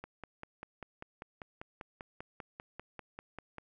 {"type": "click train", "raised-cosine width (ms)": 0.5, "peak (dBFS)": -28, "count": 19, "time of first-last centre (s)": [0.04, 3.583], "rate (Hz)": 5.08, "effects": []}